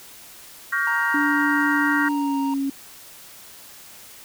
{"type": "chord", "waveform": "sine", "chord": "G half-diminished seventh", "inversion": "second", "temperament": "just", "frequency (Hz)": [1128.9, 1411.2, 1568, 1881.6], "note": ["Db6", "F6", "G6", "Bb6"], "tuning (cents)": [31, 18, 0, 16], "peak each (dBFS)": [-29, -25, -25, -24], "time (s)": [0.72, 2.09], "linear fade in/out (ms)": 10}
{"type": "tone", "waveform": "triangle", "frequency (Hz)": 932.3, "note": "A#5", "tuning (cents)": 0, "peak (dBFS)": -25, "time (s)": [0.87, 2.54], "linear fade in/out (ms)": 2}
{"type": "tone with pitch glide", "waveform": "sine", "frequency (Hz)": [290.8, 274.5], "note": ["D4", "C#4"], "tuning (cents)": [-17, -17], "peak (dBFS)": -21, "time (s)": [1.14, 2.7], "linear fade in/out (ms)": 5, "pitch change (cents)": -100, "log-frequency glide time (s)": [2.08, 2.4]}
{"effects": ["white hiss -44 dBFS RMS until 4.24 s"]}